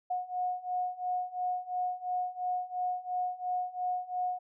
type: beating tone pair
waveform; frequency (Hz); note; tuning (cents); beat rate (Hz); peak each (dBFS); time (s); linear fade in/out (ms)
sine; 725 / 727.9; F#5 / F#5; -35 / -29; 2.9; -35 / -33; 0.1-4.39; 10
effects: none